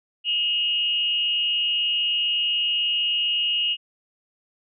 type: tone with frequency modulation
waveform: sine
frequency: 2864 Hz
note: F7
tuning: 43 cents sharp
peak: -20 dBFS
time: 0.24-3.77 s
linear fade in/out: 50 ms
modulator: 253 Hz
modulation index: 0.42
effects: none